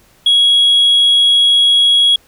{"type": "tone", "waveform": "sine", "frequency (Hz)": 3322, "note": "G#7", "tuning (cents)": 0, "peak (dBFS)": -5, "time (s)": [0.26, 2.16], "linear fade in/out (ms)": 5, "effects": ["tanh soft clip ceiling -5 dBFS", "pink hiss -50 dBFS RMS until 2.27 s"]}